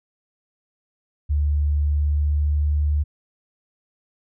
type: tone with pitch glide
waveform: sine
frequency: 73.42 to 74.1 Hz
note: D2 to D2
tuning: 0 to +16 cents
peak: -17 dBFS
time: 1.29-3.04 s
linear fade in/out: 20 ms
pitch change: +16 cents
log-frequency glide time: 1.82-2.67 s
effects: none